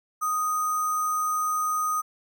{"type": "tone with sample-and-hold", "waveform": "sine", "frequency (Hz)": 1243, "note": "D#6", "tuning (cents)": -2, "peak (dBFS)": -23, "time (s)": [0.21, 2.02], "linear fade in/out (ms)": 20, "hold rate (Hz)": 7350, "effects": []}